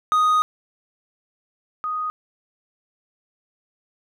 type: tone pair in turn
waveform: triangle / sine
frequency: 1244.5 / 1244.5 Hz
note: D#6 / D#6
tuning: 0 / 0 cents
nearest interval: unison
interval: 0 cents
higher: neither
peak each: -13 / -23 dBFS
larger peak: first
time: 0.12-0.42 / 1.84-2.1 s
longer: first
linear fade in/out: 0 ms
effects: none